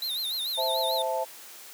square tone with vibrato, 3889 Hz, B7, 27 cents flat, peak -29 dBFS, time 0.02-1.02 s, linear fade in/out 2 ms, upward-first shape sine, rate 6.8 Hz, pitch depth 140 cents each way
sine chord, A minor, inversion first, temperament equal, 523.3 / 659.3 / 880 Hz, C5 / E5 / A5, 0 / 0 / 0 cents, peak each -30 dBFS, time 0.57-1.25 s, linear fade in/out 20 ms
effects white hiss -46 dBFS RMS until 1.73 s + high-pass 300 Hz 12 dB/octave

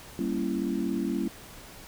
sine chord, G diminished seventh, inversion none, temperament equal with one note detuned, 196 / 233.1 / 277.2 / 335.4 Hz, G3 / Bb3 / Db4 / Fb4, 0 / 0 / 0 / +30 cents, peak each -32 dBFS, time 0.19-1.28 s, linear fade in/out 2 ms, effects pink hiss -47 dBFS RMS until 1.87 s

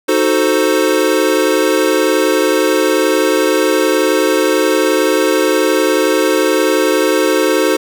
square chord, D# diminished seventh, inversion none, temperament equal with one note detuned, 311.1 / 370 / 441.3 / 523.3 Hz, D#4 / F#4 / A4 / C5, 0 / 0 / +5 / 0 cents, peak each -17 dBFS, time 0.08-7.77 s, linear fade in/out 10 ms, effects none

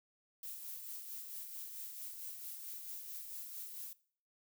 violet noise with tremolo, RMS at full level -45 dBFS, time 0.43-3.93 s, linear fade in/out 2 ms, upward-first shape sine, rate 4.5 Hz, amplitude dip 40%, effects noise-tail reverb RT60 0.5 s tail -20 dB re dry

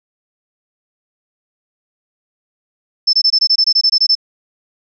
sine tone bursts, 5280 Hz, E8, 2 cents sharp, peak -8 dBFS, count 13, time 3.07-4.153 s, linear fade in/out 10 ms, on 63 ms, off 22 ms, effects none

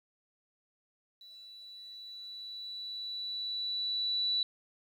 sine tone with level ramp, 3951 Hz, B7, in tune, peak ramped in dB -50 to -27 dBFS, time 1.21-4.43 s, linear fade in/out 2 ms, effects 11-bit

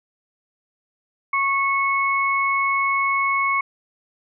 sine tone pair together, 1100 / 2200 Hz, C#6 / C#7, -14 / -14 cents, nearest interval octave, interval 1200 cents, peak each -20 / -21 dBFS, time 1.33-3.61 s, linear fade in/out 5 ms, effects none

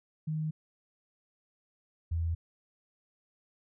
sine tone pair in turn, 155.8 / 83.03 Hz, D#3 / E2, +3 / +13 cents, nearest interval major seventh, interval 1090 cents, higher first, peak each -30 / -28 dBFS, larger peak second, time 0.27-0.51 / 2.11-2.35 s, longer neither, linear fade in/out 10 ms, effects none

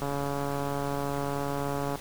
click train, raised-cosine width 1 ms, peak -18 dBFS, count 274, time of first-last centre 0.02-1.956 s, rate 141 Hz, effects pink hiss -43 dBFS RMS until 2 s

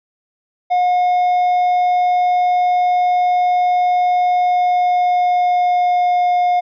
triangle tone with pitch glide, 720 to 715 Hz, F#5 to F5, -47 to +41 cents, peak -10 dBFS, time 0.7-6.61 s, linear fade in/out 20 ms, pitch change -12 cents, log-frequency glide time 4.43-6.32 s, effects resampled to 11025 Hz

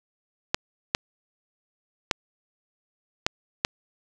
clicks, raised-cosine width 0.2 ms, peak -3 dBFS, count 5, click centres 0.545 / 0.949 / 2.112 / 3.265 / 3.649 s, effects none

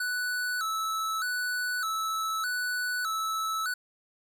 square tone with vibrato, 1393 Hz, F6, 5 cents flat, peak -29 dBFS, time 0-3.74 s, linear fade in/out 5 ms, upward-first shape square, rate 0.82 Hz, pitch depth 110 cents each way, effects none

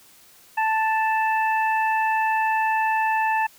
harmonic tone, 880 Hz, A5, in tune, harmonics 1 / 2 / 3, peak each -20 / -26 / -30 dBFS, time 0.57-3.47 s, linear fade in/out 10 ms, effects white hiss -52 dBFS RMS until 3.58 s

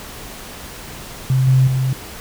sine tone with level steps, 130.81 Hz, C3, in tune, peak -12 / -9 / -15 dBFS, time 1.3-1.93 s, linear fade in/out 2 ms, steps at 1.47 / 1.67 s, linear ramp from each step 5 ms, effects pink hiss -34 dBFS RMS until 2.2 s

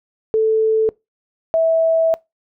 sine tone pair in turn, 440 / 652.3 Hz, A4 / E5, 0 / -18 cents, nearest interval perfect fifth, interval 682 cents, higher second, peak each -12 dBFS, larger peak neither, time 0.34-0.89 / 1.54-2.14 s, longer second, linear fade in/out 0 ms, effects noise-tail reverb RT60 0.2 s tail -23 dB re dry

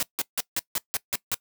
white noise bursts, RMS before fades -26 dBFS, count 8, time 0-1.344 s, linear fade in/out 0 ms, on 28 ms, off 160 ms, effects noise-tail reverb RT60 0.1 s tail -21 dB re dry

